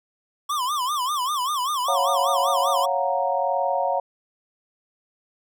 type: tone with vibrato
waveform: square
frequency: 1095 Hz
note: C#6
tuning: 22 cents flat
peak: -23 dBFS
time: 0.49-2.86 s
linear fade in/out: 10 ms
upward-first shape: sine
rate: 5.1 Hz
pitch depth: 190 cents each way
type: chord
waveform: sine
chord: Gb major seventh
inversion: second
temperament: equal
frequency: 554.4 / 698.5 / 740 / 932.3 Hz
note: Db5 / F5 / Gb5 / Bb5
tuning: 0 / 0 / 0 / 0 cents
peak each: -25 / -26 / -26 / -26 dBFS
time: 1.88-4 s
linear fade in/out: 5 ms
effects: none